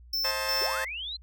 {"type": "tone with tremolo", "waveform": "square", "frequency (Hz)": 5330, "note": "E8", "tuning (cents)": 18, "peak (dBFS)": -27, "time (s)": [0.13, 0.75], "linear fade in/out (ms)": 5, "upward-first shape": "square", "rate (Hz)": 2.8, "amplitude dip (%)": 65}
{"type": "chord", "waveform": "15% pulse", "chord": "A diminished", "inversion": "first", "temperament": "just", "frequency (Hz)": [528, 633.6, 880], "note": ["C5", "Eb5", "A5"], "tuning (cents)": [16, 31, 0], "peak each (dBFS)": [-26, -30, -29], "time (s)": [0.24, 0.85], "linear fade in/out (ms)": 10}
{"type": "linear sweep", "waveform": "sine", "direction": "up", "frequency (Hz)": [311.1, 4186], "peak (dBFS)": -33, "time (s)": [0.61, 1.17], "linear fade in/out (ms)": 10}
{"effects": ["added 60 Hz sine -48 dBFS peak until 1.22 s"]}